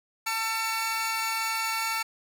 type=tone cluster; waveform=sawtooth; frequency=892 / 1349 / 2250 Hz; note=A5 / E6 / C#7; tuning=+23 / +40 / +25 cents; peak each=-28 dBFS; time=0.26-2.03 s; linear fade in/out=10 ms; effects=none